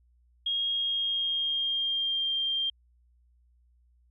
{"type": "tone with pitch glide", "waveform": "sine", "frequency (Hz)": [3263, 3185], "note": ["G#7", "G7"], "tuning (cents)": [-31, 27], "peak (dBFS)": -26, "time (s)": [0.46, 2.7], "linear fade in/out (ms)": 5, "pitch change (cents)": -42, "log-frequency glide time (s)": [0.71, 2.33], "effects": ["added 60 Hz sine -61 dBFS peak until 4.1 s"]}